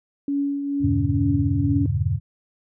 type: tone with tremolo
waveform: sine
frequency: 282.1 Hz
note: C#4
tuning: 30 cents sharp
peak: -19 dBFS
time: 0.28-1.86 s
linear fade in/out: 2 ms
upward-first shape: triangle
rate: 2.2 Hz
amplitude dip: 50%
type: chord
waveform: sine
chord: E diminished seventh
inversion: none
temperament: just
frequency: 82.41 / 98.89 / 118.67 / 142.4 Hz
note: E2 / G2 / Bb2 / Db3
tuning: 0 / +16 / +31 / +47 cents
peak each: -26 / -23 / -26 / -26 dBFS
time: 0.8-2.2 s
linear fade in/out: 50 ms
effects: none